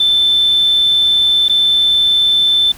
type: tone with dropouts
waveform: sine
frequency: 3535 Hz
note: A7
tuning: 7 cents sharp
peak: -8 dBFS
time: 0-2.72 s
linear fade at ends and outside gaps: 5 ms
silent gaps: 1.483-1.495 s
effects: tanh soft clip ceiling -4 dBFS + pink hiss -37 dBFS RMS until 2.77 s